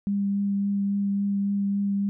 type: tone with vibrato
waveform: sine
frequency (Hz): 200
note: G3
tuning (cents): +35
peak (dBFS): -22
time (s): 0.07-2.09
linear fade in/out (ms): 0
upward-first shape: triangle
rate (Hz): 3.6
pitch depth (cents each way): 12
effects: none